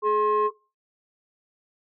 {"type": "tone pair together", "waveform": "sine", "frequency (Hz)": [422.6, 1065], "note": ["G#4", "C6"], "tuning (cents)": [30, 30], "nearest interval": "octave + major third", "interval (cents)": 1600, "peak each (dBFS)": -20, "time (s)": [0.02, 0.51], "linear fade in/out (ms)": 50, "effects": ["noise-tail reverb RT60 0.3 s tail -20 dB re dry", "tanh soft clip ceiling -15 dBFS"]}